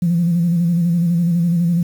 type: tone with vibrato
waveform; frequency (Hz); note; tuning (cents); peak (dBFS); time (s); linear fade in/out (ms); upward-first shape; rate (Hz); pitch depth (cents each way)
sine; 171.3; F3; -33; -12; 0.02-1.83; 5; square; 12; 43
effects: tanh soft clip ceiling -8 dBFS + 7-bit